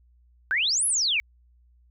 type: exponential two-way sweep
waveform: sine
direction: up then down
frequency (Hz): 1480 to 11340 to 2186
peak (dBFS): -21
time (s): 0.51-1.2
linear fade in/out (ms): 0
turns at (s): 0.86
effects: added 60 Hz sine -56 dBFS peak until 1.9 s